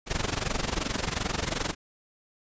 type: noise with amplitude modulation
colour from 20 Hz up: pink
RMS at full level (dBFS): -26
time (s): 0.06-1.75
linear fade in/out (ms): 50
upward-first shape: sine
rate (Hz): 22.7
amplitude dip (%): 85
effects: resampled to 16000 Hz